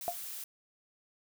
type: noise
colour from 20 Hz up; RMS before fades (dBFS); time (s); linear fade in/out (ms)
blue; -42; 0.01-0.44; 2
type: tone with exponential decay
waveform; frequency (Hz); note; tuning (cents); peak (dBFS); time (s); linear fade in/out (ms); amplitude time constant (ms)
sine; 698.5; F5; 0; -25; 0.08-0.16; 0; 17
effects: none